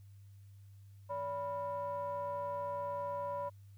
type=ring-modulated tone; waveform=triangle; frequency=205.7 Hz; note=G#3; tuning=16 cents flat; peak=-31 dBFS; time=1.09-3.5 s; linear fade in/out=20 ms; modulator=778 Hz; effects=added 99 Hz sine -53 dBFS peak until 3.77 s + white hiss -75 dBFS RMS until 3.77 s